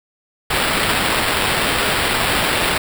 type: noise with sample-and-hold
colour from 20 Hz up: white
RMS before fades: -18 dBFS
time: 0.5-2.78 s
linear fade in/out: 5 ms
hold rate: 6300 Hz
effects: none